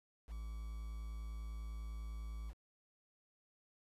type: tone with quantisation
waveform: triangle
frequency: 55 Hz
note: A1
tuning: in tune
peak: -40 dBFS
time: 0.27-2.54 s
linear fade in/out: 50 ms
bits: 10
effects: resampled to 32000 Hz